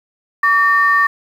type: tone pair together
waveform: sine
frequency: 1146 / 1819.2 Hz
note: D6 / A#6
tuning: -43 / -43 cents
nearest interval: minor sixth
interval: 800 cents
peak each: -12 dBFS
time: 0.43-1.07 s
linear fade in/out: 5 ms
effects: tanh soft clip ceiling -2 dBFS + 7-bit